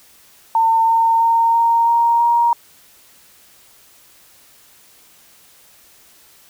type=tone with pitch steps; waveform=sine; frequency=904 / 911.3 / 918.7 / 926.2 / 933.7 / 941.3 Hz; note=A5 / A#5 / A#5 / A#5 / A#5 / A#5; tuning=+47 / -39 / -25 / -11 / +3 / +17 cents; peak=-11 dBFS; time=0.55-2.53 s; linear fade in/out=2 ms; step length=330 ms; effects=white hiss -49 dBFS RMS until 6.49 s